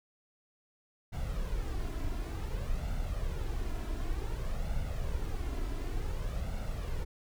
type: noise with flanger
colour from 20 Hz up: brown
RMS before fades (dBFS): -34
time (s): 1.12-7.05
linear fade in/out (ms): 20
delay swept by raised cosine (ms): 1.4 to 3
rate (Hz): 0.55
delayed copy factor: +0.55
effects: none